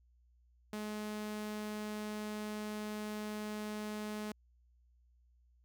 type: tone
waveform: sawtooth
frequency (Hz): 211.8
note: G#3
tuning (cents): +34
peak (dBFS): -35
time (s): 0.73-4.32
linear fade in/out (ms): 2
effects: added 60 Hz sine -65 dBFS peak until 5.64 s